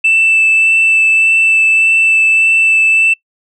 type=tone with vibrato; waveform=sine; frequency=2648 Hz; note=E7; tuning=7 cents sharp; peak=-5 dBFS; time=0.04-3.14 s; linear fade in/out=10 ms; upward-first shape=sine; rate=1.7 Hz; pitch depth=9 cents each way; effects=noise-tail reverb RT60 0.1 s tail -25 dB re dry + tanh soft clip ceiling -4 dBFS